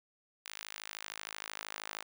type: tone with high-pass filter sweep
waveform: sawtooth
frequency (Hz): 53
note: G#1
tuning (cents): +36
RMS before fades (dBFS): -45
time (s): 0.45-2.03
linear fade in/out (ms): 10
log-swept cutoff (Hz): 2200 to 1100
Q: 0.78
effects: none